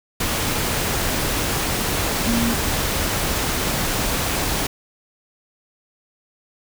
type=tone in noise; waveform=sine; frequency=233.1 Hz; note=A#3; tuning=in tune; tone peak=-19 dBFS; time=2.27-2.54 s; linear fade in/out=5 ms; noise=pink; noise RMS=-22 dBFS; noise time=0.2-4.67 s; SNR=0 dB; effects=none